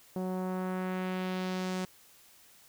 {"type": "tone with low-pass filter sweep", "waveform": "sawtooth", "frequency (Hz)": 185, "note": "F#3", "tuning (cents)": 0, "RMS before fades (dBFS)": -34, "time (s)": [0.16, 1.85], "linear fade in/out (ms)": 2, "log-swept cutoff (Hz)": [670, 8100], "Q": 1.1, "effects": ["white hiss -59 dBFS RMS until 2.68 s"]}